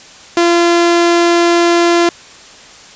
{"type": "tone", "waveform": "sawtooth", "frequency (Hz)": 343, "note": "F4", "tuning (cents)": -31, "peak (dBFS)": -4, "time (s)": [0.37, 2.09], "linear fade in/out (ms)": 2, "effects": ["white hiss -37 dBFS RMS until 2.95 s", "resampled to 16000 Hz"]}